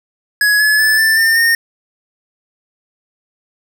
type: tone with pitch steps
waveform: square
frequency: 1679 / 1709.3 / 1740.2 / 1771.7 / 1803.7 / 1836.3 Hz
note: G#6 / G#6 / A6 / A6 / A6 / A#6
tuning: +18 / +49 / -20 / +11 / +42 / -27 cents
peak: -10 dBFS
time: 0.41-1.55 s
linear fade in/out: 2 ms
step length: 190 ms
effects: none